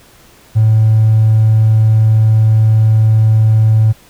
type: tone with hard clipping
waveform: triangle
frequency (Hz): 109.7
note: A2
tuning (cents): -5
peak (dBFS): -6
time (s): 0.55-3.93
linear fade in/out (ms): 20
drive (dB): 3
effects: pink hiss -44 dBFS RMS until 4.09 s